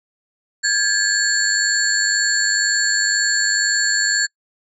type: tone cluster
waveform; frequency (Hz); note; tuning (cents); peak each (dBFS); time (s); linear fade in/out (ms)
sine; 1616 / 1718 / 4395 / 7310; G#6 / A6 / C#8 / A#8; -48 / -42 / -16 / -35; -21; 0.63-4.27; 20
effects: noise-tail reverb RT60 0.1 s tail -26 dB re dry